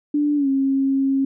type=tone with pitch glide; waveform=sine; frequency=293.7 to 270.9 Hz; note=D4 to C#4; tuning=0 to -40 cents; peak=-16 dBFS; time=0.14-1.25 s; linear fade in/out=5 ms; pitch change=-140 cents; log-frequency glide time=0.36-0.48 s; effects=none